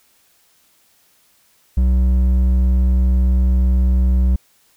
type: tone with hard clipping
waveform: sine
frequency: 63 Hz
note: B1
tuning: 35 cents sharp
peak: -13 dBFS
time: 1.77-4.36 s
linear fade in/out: 5 ms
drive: 6 dB
effects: white hiss -57 dBFS RMS until 4.76 s

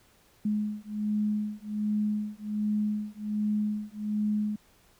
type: beating tone pair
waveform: sine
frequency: 210 / 211.3 Hz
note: G#3 / G#3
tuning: +19 / +30 cents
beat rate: 1.3 Hz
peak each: -30 / -30 dBFS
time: 0.45-4.56 s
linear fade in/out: 5 ms
effects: pink hiss -62 dBFS RMS until 4.99 s

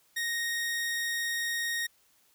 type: tone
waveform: sawtooth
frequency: 1864.7 Hz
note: A#6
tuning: in tune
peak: -26 dBFS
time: 0.16-1.87 s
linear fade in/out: 10 ms
effects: white hiss -66 dBFS RMS until 2.34 s

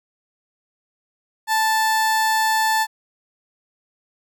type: tone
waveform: 30% pulse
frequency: 880 Hz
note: A5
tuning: in tune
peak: -14 dBFS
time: 1.47-2.87 s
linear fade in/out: 50 ms
effects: none

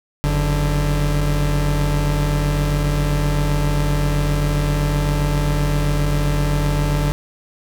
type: tone pair together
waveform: 40% pulse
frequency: 46.4 / 146.83 Hz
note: F#1 / D3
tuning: +6 / 0 cents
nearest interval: octave + minor sixth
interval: 1994 cents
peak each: -18 dBFS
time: 0.24-7.12 s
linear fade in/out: 0 ms
effects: none

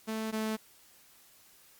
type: tone pair in turn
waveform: sawtooth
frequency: 220 / 218.4 Hz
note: A3 / A3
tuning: 0 / -13 cents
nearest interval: unison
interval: 13 cents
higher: first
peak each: -29 / -27 dBFS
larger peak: second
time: 0.07-0.32 / 0.32-0.57 s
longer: neither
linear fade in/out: 20 ms
effects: white hiss -60 dBFS RMS until 1.79 s + Opus 48 kbps

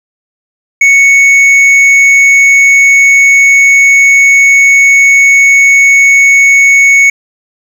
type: tone with hard clipping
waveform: sine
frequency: 2217 Hz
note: C#7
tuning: in tune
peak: -3 dBFS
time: 0.81-7.1 s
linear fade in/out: 5 ms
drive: 5 dB
effects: none

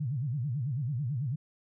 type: tone with vibrato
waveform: sine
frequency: 132.3 Hz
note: C3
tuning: 20 cents sharp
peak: -29 dBFS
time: 0-1.36 s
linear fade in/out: 10 ms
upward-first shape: sine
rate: 9.1 Hz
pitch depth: 260 cents each way
effects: none

